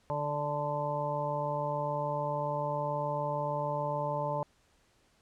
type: harmonic tone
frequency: 146.83 Hz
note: D3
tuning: in tune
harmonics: 1 / 2 / 3 / 4 / 6 / 7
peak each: -37 / -46 / -43 / -34 / -35 / -39 dBFS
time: 0.1-4.43 s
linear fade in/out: 0 ms
effects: pink hiss -68 dBFS RMS until 5.21 s + low-pass 9000 Hz 12 dB/octave